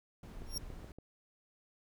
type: noise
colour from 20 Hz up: brown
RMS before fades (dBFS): -47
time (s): 0.23-0.92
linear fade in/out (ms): 2
type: click train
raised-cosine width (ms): 2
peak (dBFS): -36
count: 5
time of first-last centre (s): 0.42-0.986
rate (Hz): 7.07
type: tone with exponential growth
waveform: sawtooth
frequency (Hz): 5570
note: F8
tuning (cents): -5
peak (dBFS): -30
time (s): 0.46-0.58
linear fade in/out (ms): 5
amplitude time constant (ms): 26
effects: none